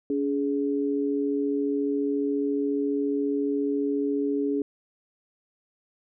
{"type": "tone pair together", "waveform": "sine", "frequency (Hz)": [283.7, 418.1], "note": ["C#4", "G#4"], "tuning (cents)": [40, 12], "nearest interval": "perfect fifth", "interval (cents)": 672, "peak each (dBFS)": [-25, -27], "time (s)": [0.1, 4.62], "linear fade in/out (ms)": 2, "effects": []}